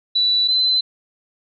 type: tone pair in turn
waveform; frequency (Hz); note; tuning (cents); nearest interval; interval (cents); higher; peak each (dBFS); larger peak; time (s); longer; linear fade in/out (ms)
sine; 3956 / 4044; B7 / B7; +2 / +40; unison; 38; second; -14; neither; 0.15-0.48 / 0.48-0.81; neither; 10
effects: none